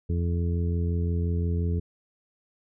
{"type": "harmonic tone", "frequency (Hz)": 85.7, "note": "F2", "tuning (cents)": -32, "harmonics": [1, 2, 3, 4, 5], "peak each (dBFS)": [-24, -31, -38, -41, -37], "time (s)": [0.09, 1.8], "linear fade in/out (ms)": 10, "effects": []}